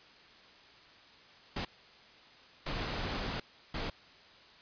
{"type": "noise bursts at uneven times", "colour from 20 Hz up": "pink", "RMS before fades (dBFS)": -36, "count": 3, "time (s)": [[1.56, 1.65], [2.66, 3.4], [3.74, 3.9]], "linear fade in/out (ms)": 5, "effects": ["white hiss -57 dBFS RMS until 4.61 s", "resampled to 11025 Hz"]}